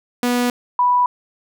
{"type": "tone pair in turn", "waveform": ["sawtooth", "sine"], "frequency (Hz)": [244.6, 985.2], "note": ["B3", "B5"], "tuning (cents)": [-16, -5], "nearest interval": "2 octaves", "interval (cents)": 2411, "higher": "second", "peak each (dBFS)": -12, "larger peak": "neither", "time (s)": [[0.23, 0.5], [0.79, 1.06]], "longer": "neither", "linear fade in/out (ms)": 2, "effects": []}